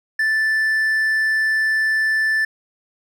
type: tone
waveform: triangle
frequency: 1760 Hz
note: A6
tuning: in tune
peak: -14 dBFS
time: 0.19-2.45 s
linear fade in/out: 5 ms
effects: none